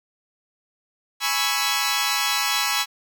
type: chord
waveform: 10% pulse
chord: C# minor seventh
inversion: second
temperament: equal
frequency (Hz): 830.6 / 987.8 / 1108.7 / 1318.5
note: G#5 / B5 / C#6 / E6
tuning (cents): 0 / 0 / 0 / 0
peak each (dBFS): -18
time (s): 1.2-2.86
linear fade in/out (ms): 50
effects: none